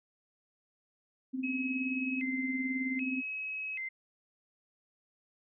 sine tone with tremolo, 260.3 Hz, C4, 9 cents flat, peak -29 dBFS, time 1.33-3.22 s, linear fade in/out 20 ms, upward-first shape triangle, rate 19 Hz, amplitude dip 70%
sine tone with vibrato, 2306 Hz, D7, 32 cents flat, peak -35 dBFS, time 1.43-3.89 s, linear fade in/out 10 ms, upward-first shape square, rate 0.64 Hz, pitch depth 180 cents each way
effects none

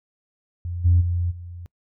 sine tone with level steps, 87.31 Hz, F2, in tune, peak -26 / -12 / -20 / -34 dBFS, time 0.65-1.66 s, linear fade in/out 0 ms, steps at 0.84 / 1 / 1.3 s, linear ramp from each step 20 ms, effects noise-tail reverb RT60 0.1 s tail -25 dB re dry + tanh soft clip ceiling -8 dBFS

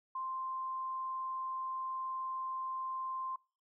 sine tone, 1046.5 Hz, C6, in tune, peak -36 dBFS, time 0.15-3.36 s, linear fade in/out 5 ms, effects noise-tail reverb RT60 0.4 s tail -26 dB re dry

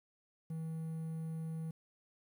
triangle tone with quantisation, 161.2 Hz, E3, 38 cents flat, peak -36 dBFS, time 0.5-1.71 s, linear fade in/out 5 ms, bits 11, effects none

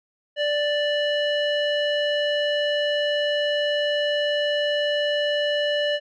square tone with low-pass filter, 587.3 Hz, D5, in tune, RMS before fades -23 dBFS, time 0.36-6 s, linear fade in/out 50 ms, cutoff 2900 Hz, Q 2.9, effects none

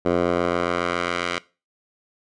10% pulse tone with band-pass filter sweep, 87.31 Hz, F2, in tune, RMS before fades -23 dBFS, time 0.05-1.39 s, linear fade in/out 10 ms, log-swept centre 520 to 2300 Hz, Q 0.85, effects noise-tail reverb RT60 0.3 s tail -20 dB re dry + resampled to 22050 Hz

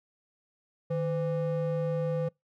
triangle ring-modulated tone, 331.4 Hz, E4, 9 cents sharp, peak -22 dBFS, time 0.9-2.29 s, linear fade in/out 10 ms, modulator 177 Hz, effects noise-tail reverb RT60 0.2 s tail -26 dB re dry

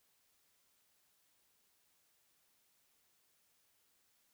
silence, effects white hiss -75 dBFS RMS until 4.33 s

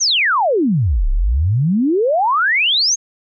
sine exponential two-way sweep, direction down then up, 6670 to 31 to 6670 Hz, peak -12 dBFS, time 0-2.96 s, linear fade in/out 20 ms, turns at 1.09 s, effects none

